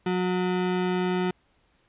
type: ring-modulated tone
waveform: square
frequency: 273.1 Hz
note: C#4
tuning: 26 cents flat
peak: -21 dBFS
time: 0.06-1.31 s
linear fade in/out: 5 ms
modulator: 91.1 Hz
effects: pink hiss -66 dBFS RMS until 1.88 s + resampled to 8000 Hz